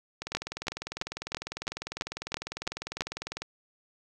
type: two click trains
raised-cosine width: 0.2 ms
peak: -11 / -17 dBFS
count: 9 / 65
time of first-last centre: 0.35-3.008 / 0.22-3.42 s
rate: 3.01 / 20 Hz
effects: none